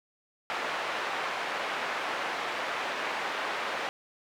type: band-pass noise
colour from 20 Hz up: pink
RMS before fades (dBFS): -33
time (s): 0.5-3.89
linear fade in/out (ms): 0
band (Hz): 680 to 2400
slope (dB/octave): 12
effects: none